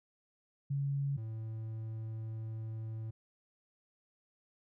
sine / triangle tone pair in turn, 139.8 / 110.96 Hz, C#3 / A2, +15 / +15 cents, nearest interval major third, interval 400 cents, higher first, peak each -31 / -36 dBFS, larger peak first, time 0.7-1.17 / 1.17-3.11 s, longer second, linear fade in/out 10 ms, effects none

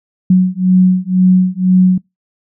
sine beating tone pair, 183.3 / 185.3 Hz, F#3 / F#3, -16 / +3 cents, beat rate 2 Hz, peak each -10 dBFS, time 0.3-1.98 s, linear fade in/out 5 ms, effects noise-tail reverb RT60 0.2 s tail -26 dB re dry

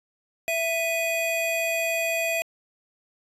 square tone pair together, 662.7 / 2489 Hz, E5 / D#7, +9 / 0 cents, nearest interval octave + major seventh, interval 2291 cents, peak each -27 dBFS, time 0.48-2.42 s, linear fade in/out 0 ms, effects resampled to 32000 Hz

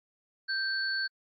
sine tone pair together, 1568 / 4435 Hz, G6 / C#8, 0 / 0 cents, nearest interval octave + tritone, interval 1800 cents, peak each -30 / -33 dBFS, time 0.48-1.08 s, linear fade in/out 20 ms, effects AAC 48 kbps

